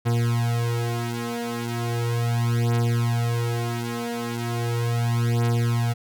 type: beating tone pair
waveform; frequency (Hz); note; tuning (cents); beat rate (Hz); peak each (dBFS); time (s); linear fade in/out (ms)
40% pulse; 117.8 / 118.17; A#2 / A#2; +19 / +24; 0.37; -24; 0.05-5.94; 20
effects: none